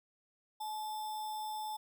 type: tone with sample-and-hold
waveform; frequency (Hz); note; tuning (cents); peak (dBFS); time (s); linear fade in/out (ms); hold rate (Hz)
sine; 858; A5; -44; -37; 0.6-1.77; 10; 4410
effects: none